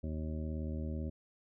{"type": "harmonic tone", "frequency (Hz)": 78.1, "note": "D#2", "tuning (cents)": 7, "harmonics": [1, 2, 3, 4, 5, 7, 8], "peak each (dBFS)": [-37, -44, -42, -48, -51, -50, -56], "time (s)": [0.03, 1.1], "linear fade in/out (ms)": 10, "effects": []}